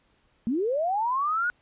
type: linear sweep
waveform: sine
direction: up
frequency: 211.3 to 1480 Hz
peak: -23 dBFS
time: 0.47-1.5 s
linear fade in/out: 0 ms
effects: pink hiss -66 dBFS RMS until 1.61 s + resampled to 8000 Hz